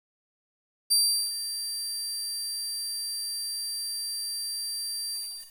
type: tone with ADSR envelope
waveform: 25% pulse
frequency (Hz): 4699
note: D8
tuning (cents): 0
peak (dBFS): -14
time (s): 0.9-5.53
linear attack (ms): 19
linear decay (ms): 390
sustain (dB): -12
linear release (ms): 390
effects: 8-bit